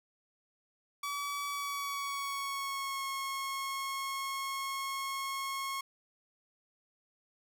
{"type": "tone with pitch glide", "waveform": "sawtooth", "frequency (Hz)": [1143, 1088.9], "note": ["D6", "C#6"], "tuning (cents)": [-47, -31], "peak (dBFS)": -31, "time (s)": [1.03, 5.81], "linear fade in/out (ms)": 5, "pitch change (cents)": -84, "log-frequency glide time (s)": [1.49, 3.05], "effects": []}